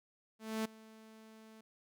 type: tone with ADSR envelope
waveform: sawtooth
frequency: 220.1 Hz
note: A3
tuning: 1 cent sharp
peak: -29 dBFS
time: 0.39-1.61 s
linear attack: 260 ms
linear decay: 9 ms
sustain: -22 dB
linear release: 5 ms
effects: none